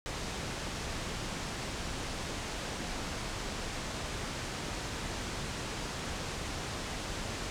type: low-pass noise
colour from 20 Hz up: pink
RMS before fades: -38 dBFS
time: 0.06-7.5 s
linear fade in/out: 0 ms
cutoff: 8000 Hz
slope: 24 dB/octave
effects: none